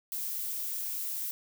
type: noise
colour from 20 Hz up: violet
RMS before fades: -35 dBFS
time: 0.12-1.31 s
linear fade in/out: 0 ms
effects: none